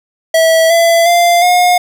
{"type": "tone with pitch steps", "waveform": "square", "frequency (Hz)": [651, 672, 693.7, 716.1], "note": ["E5", "E5", "F5", "F5"], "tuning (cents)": [-22, 33, -12, 43], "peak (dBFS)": -7, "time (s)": [0.34, 1.78], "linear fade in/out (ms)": 5, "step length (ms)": 360, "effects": []}